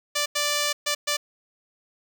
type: tone bursts at uneven times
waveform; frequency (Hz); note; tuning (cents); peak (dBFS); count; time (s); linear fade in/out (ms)
5% pulse; 587.3; D5; 0; -11; 4; 0.15-0.26 / 0.35-0.73 / 0.86-0.95 / 1.07-1.17; 10
effects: none